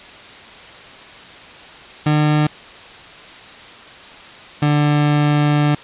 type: tone pair in turn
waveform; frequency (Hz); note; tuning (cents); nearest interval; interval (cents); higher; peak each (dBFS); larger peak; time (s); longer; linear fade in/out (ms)
30% pulse; 150.7 / 147.68; D3 / D3; +45 / +10; unison; 35; first; -10; neither; 2.06-2.47 / 4.62-5.75; second; 5
effects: white hiss -38 dBFS RMS until 5.83 s + resampled to 8000 Hz